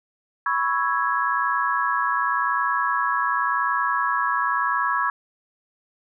sine chord, C# minor seventh, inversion third, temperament equal, 987.8 / 1108.7 / 1318.5 / 1661.2 Hz, B5 / C#6 / E6 / G#6, 0 / 0 / 0 / 0 cents, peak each -26 / -24 / -27 / -25 dBFS, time 0.46-5.1 s, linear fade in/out 2 ms, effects none

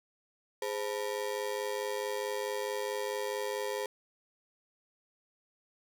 35% pulse ring-modulated tone, 466.4 Hz, A#4, 1 cent sharp, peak -28 dBFS, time 0.62-3.86 s, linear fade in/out 2 ms, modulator 52.3 Hz, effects none

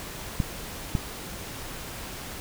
clicks, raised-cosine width 5 ms, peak -11 dBFS, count 2, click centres 0.402 / 0.952 s, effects pink hiss -38 dBFS RMS until 2.4 s

